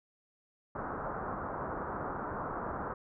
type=low-pass noise; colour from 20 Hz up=white; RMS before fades=-38 dBFS; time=0.75-2.94 s; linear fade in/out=5 ms; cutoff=1400 Hz; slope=48 dB/octave; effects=none